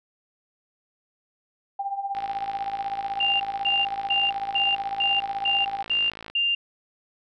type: tone with tremolo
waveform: sine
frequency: 793 Hz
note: G5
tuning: 20 cents sharp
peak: -23 dBFS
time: 1.79-5.83 s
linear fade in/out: 5 ms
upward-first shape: triangle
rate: 16 Hz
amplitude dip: 80%
type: click train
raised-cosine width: 0.3 ms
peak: -22 dBFS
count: 228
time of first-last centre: 2.15-6.3 s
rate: 54.7 Hz
type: tone bursts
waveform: sine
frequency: 2794 Hz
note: F7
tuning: in tune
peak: -20 dBFS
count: 8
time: 3.2-6.55 s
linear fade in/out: 5 ms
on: 200 ms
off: 250 ms
effects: none